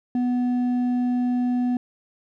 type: tone with hard clipping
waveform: sine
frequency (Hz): 246.9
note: B3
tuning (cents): 0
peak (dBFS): -21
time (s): 0.15-1.77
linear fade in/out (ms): 2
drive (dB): 4
effects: none